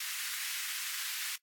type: high-pass noise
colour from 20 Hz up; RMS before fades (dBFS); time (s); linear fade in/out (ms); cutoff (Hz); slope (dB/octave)
pink; -38; 0-1.36; 5; 1600; 24
effects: noise-tail reverb RT60 0.1 s tail -19 dB re dry + AAC 64 kbps

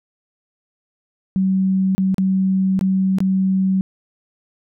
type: tone with dropouts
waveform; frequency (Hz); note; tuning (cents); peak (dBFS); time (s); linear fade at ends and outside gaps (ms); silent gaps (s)
sine; 190; F#3; +46; -14; 1.36-3.81; 0; 1.95-1.98 / 2.144-2.182 / 2.792-2.811 / 3.185-3.204
effects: none

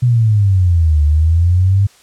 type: exponential two-way sweep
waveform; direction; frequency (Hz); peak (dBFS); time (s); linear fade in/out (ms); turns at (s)
sine; down then up; 125.7 to 73.42 to 101.2; -8; 0.02-1.87; 10; 1.03
effects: white hiss -47 dBFS RMS until 2.02 s + low-pass 9000 Hz 12 dB/octave

